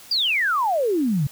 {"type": "exponential sweep", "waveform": "sine", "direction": "down", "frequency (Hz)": [4919, 130.81], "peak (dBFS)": -18, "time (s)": [0.11, 1.27], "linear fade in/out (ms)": 5, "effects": ["white hiss -45 dBFS RMS until 1.31 s"]}